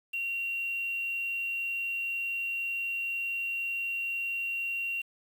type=tone with quantisation; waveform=sine; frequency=2751 Hz; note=F7; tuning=27 cents flat; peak=-30 dBFS; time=0.13-5.02 s; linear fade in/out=10 ms; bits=8; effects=none